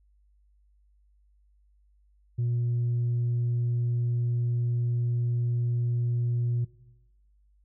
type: tone with tanh clipping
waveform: sine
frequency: 120 Hz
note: B2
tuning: 49 cents flat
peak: -25 dBFS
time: 2.38-6.65 s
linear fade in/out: 10 ms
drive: 1 dB
effects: noise-tail reverb RT60 1.0 s tail -18 dB re dry + added 50 Hz sine -60 dBFS peak until 7.64 s